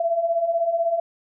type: beating tone pair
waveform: sine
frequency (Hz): 659.3 / 675.3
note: E5 / E5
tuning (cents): 0 / +42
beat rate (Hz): 16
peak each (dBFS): -26 / -20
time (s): 0-1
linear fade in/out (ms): 5
effects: none